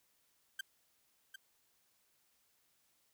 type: tone with echo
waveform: 30% pulse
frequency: 1568 Hz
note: G6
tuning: in tune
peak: -35 dBFS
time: 0.59-0.61 s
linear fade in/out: 5 ms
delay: 750 ms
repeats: 1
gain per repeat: -9 dB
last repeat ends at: 1.36 s
effects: white hiss -75 dBFS RMS until 3.13 s